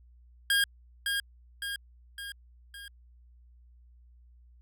25% pulse tone with echo, 1621 Hz, G#6, 42 cents flat, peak -19 dBFS, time 0.5-0.64 s, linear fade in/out 2 ms, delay 560 ms, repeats 4, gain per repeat -5 dB, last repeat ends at 2.88 s, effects added 60 Hz sine -54 dBFS peak until 4.61 s

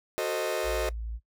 40% pulse chord, F# diminished seventh, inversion none, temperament equal with one note detuned, 370 / 445.4 / 523.3 / 622.3 Hz, F#4 / A4 / C5 / Eb5, 0 / +21 / 0 / 0 cents, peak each -33 / -32 / -34 / -31 dBFS, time 0.18-0.89 s, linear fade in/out 0 ms
sine tone, 56.1 Hz, A1, 34 cents sharp, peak -32 dBFS, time 0.63-1.2 s, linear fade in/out 50 ms
effects noise-tail reverb RT60 0.1 s tail -19 dB re dry

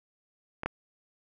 clicks, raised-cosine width 0.5 ms, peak -19 / -14 dBFS, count 2, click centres 0.634 / 0.66 s, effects none

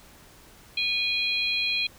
harmonic tone, 821 Hz, G#5, 20 cents flat, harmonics 3 / 4 / 5, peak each -26 / -30 / -29 dBFS, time 0.77-1.87 s, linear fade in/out 5 ms, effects pink hiss -52 dBFS RMS until 1.98 s

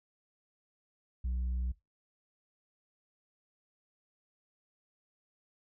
sine tone, 61.74 Hz, B1, in tune, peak -28 dBFS, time 1.24-1.72 s, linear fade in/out 10 ms, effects noise-tail reverb RT60 0.2 s tail -20 dB re dry + tanh soft clip ceiling -30 dBFS

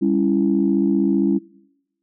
sine chord, C# diminished, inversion second, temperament just, 199.57 / 277.2 / 332.6 Hz, G3 / C#4 / E4, +31 / 0 / +16 cents, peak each -19 dBFS, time 0.01-1.39 s, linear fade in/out 20 ms, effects noise-tail reverb RT60 0.9 s tail -23 dB re dry + tanh soft clip ceiling -6 dBFS

